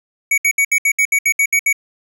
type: tone bursts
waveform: square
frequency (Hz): 2250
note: C#7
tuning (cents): +25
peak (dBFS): -12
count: 11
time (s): 0.31-1.728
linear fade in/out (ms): 5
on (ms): 68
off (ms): 67
effects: none